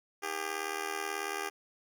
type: tone with amplitude modulation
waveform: 10% pulse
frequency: 400.8 Hz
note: G4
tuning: 38 cents sharp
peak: -22 dBFS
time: 0.22-1.5 s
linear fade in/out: 20 ms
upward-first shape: sine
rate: 78.4 Hz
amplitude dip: 85%
effects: none